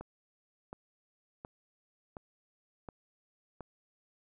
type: click train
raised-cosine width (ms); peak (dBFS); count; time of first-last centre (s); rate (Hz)
1; -29; 6; 0.01-3.607; 1.39
effects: none